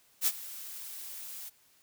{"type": "noise with ADSR envelope", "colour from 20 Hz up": "blue", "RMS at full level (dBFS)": -25, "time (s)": [0.21, 1.5], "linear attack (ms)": 56, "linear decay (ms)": 48, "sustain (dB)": -18, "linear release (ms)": 21, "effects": ["white hiss -65 dBFS RMS until 1.82 s"]}